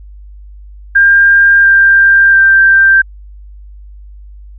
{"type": "tone with pitch steps", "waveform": "sine", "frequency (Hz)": [1600, 1587.1, 1574.3], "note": ["G6", "G6", "G6"], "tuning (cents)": [35, 21, 7], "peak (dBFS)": -3, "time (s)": [0.95, 3.02], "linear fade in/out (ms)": 10, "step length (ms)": 690, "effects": ["added 50 Hz sine -30 dBFS peak until 4.58 s"]}